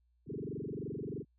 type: tone with frequency modulation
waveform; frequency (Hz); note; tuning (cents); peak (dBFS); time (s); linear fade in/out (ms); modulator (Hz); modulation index
sine; 277.2; C#4; 0; -37; 0.26-1.25; 50; 23.1; 7
effects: added 60 Hz sine -69 dBFS peak until 1.38 s